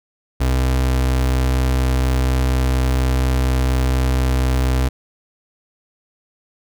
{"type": "tone", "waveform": "35% pulse", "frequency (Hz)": 64.2, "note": "C2", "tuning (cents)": -32, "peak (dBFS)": -13, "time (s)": [0.4, 4.89], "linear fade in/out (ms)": 10, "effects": []}